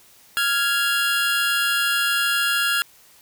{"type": "tone pair together", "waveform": "25% pulse", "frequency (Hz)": [1394.2, 1661.2], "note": ["F6", "G#6"], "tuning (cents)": [-3, 0], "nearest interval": "minor third", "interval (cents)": 303, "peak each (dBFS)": [-17, -19], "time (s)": [0.37, 2.82], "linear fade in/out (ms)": 0, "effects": ["white hiss -52 dBFS RMS until 3.21 s"]}